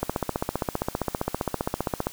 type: click train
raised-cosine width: 1 ms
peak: -10 dBFS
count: 32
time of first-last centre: 0.03-2.069 s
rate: 15.2 Hz
effects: white hiss -44 dBFS RMS until 2.12 s